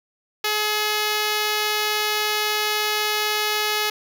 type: tone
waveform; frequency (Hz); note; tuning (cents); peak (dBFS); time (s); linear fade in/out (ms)
5% pulse; 423.7; G#4; +35; -9; 0.44-3.9; 5
effects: none